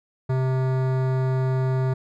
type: tone with hard clipping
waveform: sine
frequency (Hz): 130.4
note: C3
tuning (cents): -5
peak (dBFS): -22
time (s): 0.29-1.94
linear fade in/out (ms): 10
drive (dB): 17
effects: none